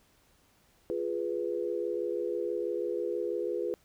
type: chord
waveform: sine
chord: F diminished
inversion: none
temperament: equal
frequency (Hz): 349.2 / 415.3 / 493.9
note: F4 / Ab4 / Cb5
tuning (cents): 0 / 0 / 0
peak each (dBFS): -34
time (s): 0.9-3.74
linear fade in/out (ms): 0
effects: pink hiss -66 dBFS RMS until 3.84 s